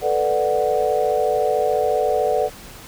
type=chord; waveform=sine; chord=B minor seventh; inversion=third; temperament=equal with one note detuned; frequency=440 / 493.9 / 589.4 / 740 Hz; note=A4 / B4 / D5 / F#5; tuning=0 / 0 / +6 / 0 cents; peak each=-22 dBFS; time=0.01-2.5 s; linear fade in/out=50 ms; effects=pink hiss -40 dBFS RMS until 2.87 s